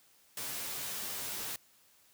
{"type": "noise with comb filter", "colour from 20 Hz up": "white", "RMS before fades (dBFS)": -39, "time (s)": [0.37, 1.56], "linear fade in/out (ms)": 2, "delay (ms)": 12, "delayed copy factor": -0.65, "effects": ["white hiss -65 dBFS RMS until 2.13 s", "high-pass 60 Hz 12 dB/octave"]}